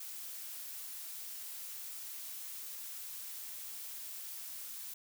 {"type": "noise", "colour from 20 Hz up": "blue", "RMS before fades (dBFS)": -45, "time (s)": [0, 4.94], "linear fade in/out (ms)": 5, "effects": []}